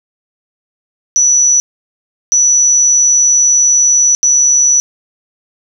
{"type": "tone bursts at uneven times", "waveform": "sine", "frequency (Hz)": 5920, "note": "F#8", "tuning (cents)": 0, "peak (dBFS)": -6, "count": 3, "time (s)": [[1.16, 1.6], [2.32, 4.15], [4.23, 4.8]], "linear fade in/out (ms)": 0, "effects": []}